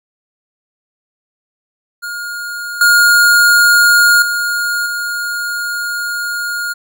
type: tone with level steps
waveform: square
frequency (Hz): 1424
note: F6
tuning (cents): +33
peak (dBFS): -22 / -7 / -15 / -18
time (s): 2.02-6.74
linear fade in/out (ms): 20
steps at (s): 2.81 / 4.22 / 4.86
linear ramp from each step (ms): 2
effects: none